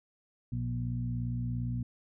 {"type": "harmonic tone with a mistuned harmonic", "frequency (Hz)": 60.1, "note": "B1", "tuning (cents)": -46, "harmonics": [1, 2, 3, 4], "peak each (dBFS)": [-40, -32, -43, -39], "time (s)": [0.52, 1.83], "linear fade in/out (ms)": 5, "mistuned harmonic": 3, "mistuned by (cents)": -27, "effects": []}